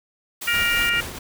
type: noise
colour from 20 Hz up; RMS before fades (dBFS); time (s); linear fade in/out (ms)
white; -32; 0.41-0.9; 10
type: harmonic tone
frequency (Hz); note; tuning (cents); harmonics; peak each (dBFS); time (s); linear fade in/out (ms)
470; A#4; +14; 3 / 4 / 5 / 6; -24 / -24 / -24 / -24; 0.47-1.01; 10
type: noise with tremolo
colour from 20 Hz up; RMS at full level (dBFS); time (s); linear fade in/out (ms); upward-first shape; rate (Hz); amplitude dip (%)
pink; -30; 0.53-1.19; 10; triangle; 4.6; 55
effects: none